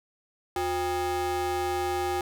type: ring-modulated tone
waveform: square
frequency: 220 Hz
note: A3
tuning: in tune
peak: -24 dBFS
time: 0.56-2.21 s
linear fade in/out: 2 ms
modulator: 580 Hz
effects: none